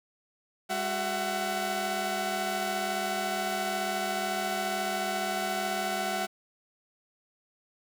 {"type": "tone cluster", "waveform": "sawtooth", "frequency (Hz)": [202.9, 367.9, 671, 750], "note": ["G#3", "F#4", "E5", "F#5"], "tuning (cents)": [-40, -10, 31, 23], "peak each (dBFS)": [-34, -34, -30, -28], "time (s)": [0.69, 6.27], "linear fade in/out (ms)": 20, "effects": []}